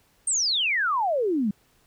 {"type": "exponential sweep", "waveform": "sine", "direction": "down", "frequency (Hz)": [8870, 192.1], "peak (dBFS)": -21, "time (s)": [0.27, 1.51], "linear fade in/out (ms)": 5, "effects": ["pink hiss -63 dBFS RMS until 1.86 s"]}